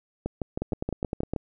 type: two click trains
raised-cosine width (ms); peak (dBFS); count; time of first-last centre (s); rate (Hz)
2; -15 / -15; 8 / 8; 0.26-1.362 / 0.62-1.336; 6.35 / 9.78
effects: none